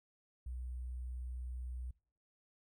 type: tone with sample-and-hold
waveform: sine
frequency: 62.1 Hz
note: B1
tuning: 10 cents sharp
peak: -40 dBFS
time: 0.46-1.91 s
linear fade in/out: 5 ms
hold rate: 8820 Hz
effects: noise-tail reverb RT60 0.5 s tail -24 dB re dry